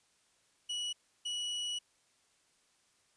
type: tone bursts at uneven times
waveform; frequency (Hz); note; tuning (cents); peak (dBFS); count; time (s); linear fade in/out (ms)
40% pulse; 2932; F#7; -16; -34; 2; 0.69-0.93 / 1.25-1.79; 10
effects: white hiss -71 dBFS RMS until 3.16 s + resampled to 22050 Hz